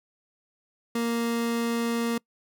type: tone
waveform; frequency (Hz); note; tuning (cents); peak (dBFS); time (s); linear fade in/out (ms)
30% pulse; 233.1; A#3; 0; -22; 0.95-2.18; 5
effects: noise-tail reverb RT60 0.1 s tail -25 dB re dry